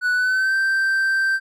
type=tone with pitch glide; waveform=triangle; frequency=1480 to 1564.4 Hz; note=F#6 to G6; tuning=0 to -4 cents; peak=-15 dBFS; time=0.01-1.4 s; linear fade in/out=50 ms; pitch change=+96 cents; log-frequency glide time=0.13-0.56 s; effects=none